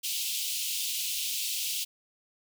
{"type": "high-pass noise", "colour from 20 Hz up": "pink", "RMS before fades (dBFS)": -32, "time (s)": [0.03, 1.85], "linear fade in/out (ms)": 20, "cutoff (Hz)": 2700, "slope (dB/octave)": 48, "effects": []}